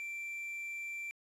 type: tone with quantisation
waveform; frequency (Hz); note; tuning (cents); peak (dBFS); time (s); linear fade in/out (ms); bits
triangle; 2349; D7; 0; -37; 0-1.11; 0; 10
effects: resampled to 32000 Hz